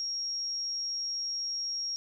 sine tone, 5588 Hz, F8, in tune, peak -31 dBFS, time 0-1.96 s, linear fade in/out 0 ms, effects none

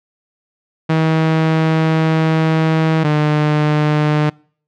sawtooth tone pair in turn, 159.7 / 150.74 Hz, D#3 / D3, +45 / +45 cents, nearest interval minor second, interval 100 cents, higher first, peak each -8 dBFS, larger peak neither, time 0.89-3.04 / 3.04-4.3 s, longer first, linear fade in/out 10 ms, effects noise-tail reverb RT60 0.5 s tail -26 dB re dry + low-pass 3000 Hz 12 dB/octave

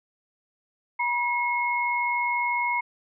sine tone pair together, 964 / 2167 Hz, B5 / C#7, -42 / -40 cents, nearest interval octave + major second, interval 1402 cents, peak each -25 / -26 dBFS, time 0.99-2.81 s, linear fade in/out 10 ms, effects none

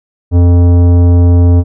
sine tone with tanh clipping, 87.4 Hz, F2, 2 cents sharp, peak -5 dBFS, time 0.31-1.64 s, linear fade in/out 50 ms, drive 14 dB, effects none

